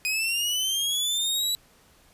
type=linear sweep; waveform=sawtooth; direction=up; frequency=2489 to 3951 Hz; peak=-21 dBFS; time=0.05-1.55 s; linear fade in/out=0 ms; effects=pink hiss -58 dBFS RMS until 2.13 s + resampled to 32000 Hz